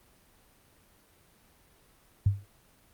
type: tone with exponential decay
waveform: sine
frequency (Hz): 99.4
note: G2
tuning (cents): +25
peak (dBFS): -17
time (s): 2.26-2.46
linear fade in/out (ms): 5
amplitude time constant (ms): 43
effects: pink hiss -62 dBFS RMS until 2.93 s + Opus 32 kbps